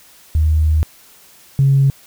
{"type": "tone pair in turn", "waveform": "sine", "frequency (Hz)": [77.78, 137.15], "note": ["D#2", "C#3"], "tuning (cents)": [0, -18], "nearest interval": "minor seventh", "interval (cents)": 982, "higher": "second", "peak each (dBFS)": [-10, -8], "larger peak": "second", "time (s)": [[0.35, 0.83], [1.59, 1.9]], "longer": "first", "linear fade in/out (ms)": 0, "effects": ["tanh soft clip ceiling -4 dBFS", "white hiss -46 dBFS RMS until 2.06 s"]}